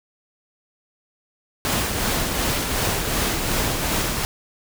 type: noise with tremolo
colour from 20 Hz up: pink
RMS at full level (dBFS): -21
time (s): 1.65-4.25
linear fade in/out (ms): 0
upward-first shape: triangle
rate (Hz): 2.7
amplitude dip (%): 40
effects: none